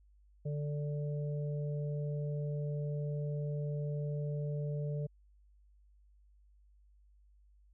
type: harmonic tone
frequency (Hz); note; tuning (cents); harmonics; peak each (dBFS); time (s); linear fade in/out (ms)
146.83; D3; 0; 1 / 3 / 4; -34 / -44 / -46; 0.45-5.07; 10
effects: added 50 Hz sine -61 dBFS peak until 7.73 s